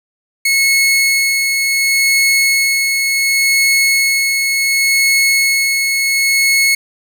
sawtooth tone with tremolo, 2187 Hz, C#7, 24 cents flat, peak -6 dBFS, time 0.45-6.75 s, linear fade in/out 5 ms, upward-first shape sine, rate 0.69 Hz, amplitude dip 35%, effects none

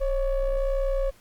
triangle ring-modulated tone, 286.6 Hz, D4, 42 cents flat, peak -17 dBFS, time 0-1.11 s, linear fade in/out 20 ms, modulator 256 Hz, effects pink hiss -57 dBFS RMS until 1.2 s + Opus 48 kbps

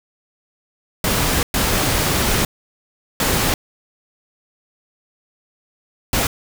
pink noise bursts at uneven times, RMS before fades -18 dBFS, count 4, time 1.04-1.43 / 1.54-2.45 / 3.2-3.54 / 6.13-6.27 s, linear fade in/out 2 ms, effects none

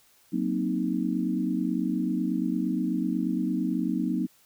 sine chord, C half-diminished seventh, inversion second, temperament equal, 185 / 233.1 / 261.6 / 311.1 Hz, Gb3 / Bb3 / C4 / Eb4, 0 / 0 / 0 / 0 cents, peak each -30 dBFS, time 0.32-4.27 s, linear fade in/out 20 ms, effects white hiss -61 dBFS RMS until 4.45 s

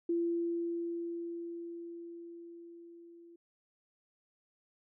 sine tone with level ramp, 340 Hz, F4, 46 cents flat, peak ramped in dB -28 to -53 dBFS, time 0.09-3.36 s, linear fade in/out 5 ms, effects none

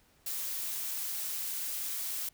blue noise, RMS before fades -36 dBFS, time 0.26-2.29 s, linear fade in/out 5 ms, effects pink hiss -66 dBFS RMS until 2.33 s

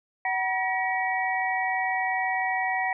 sine tone cluster, 753 / 960 / 1917 / 2273 Hz, F#5 / B5 / A#6 / C#7, +30 / -49 / +48 / +43 cents, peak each -27 / -34 / -28 / -33 dBFS, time 0.25-2.93 s, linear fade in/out 2 ms, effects none

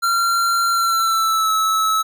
square tone with pitch glide, 1373 to 1301.2 Hz, F6 to E6, -30 to -23 cents, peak -16 dBFS, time 0.02-2.03 s, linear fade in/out 20 ms, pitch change -93 cents, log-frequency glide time 0.7-1.52 s, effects none

